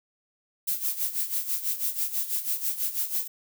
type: noise with tremolo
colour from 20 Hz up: violet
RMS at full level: -26 dBFS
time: 0.67-3.28 s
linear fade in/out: 10 ms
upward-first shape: sine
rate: 6.1 Hz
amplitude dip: 75%
effects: none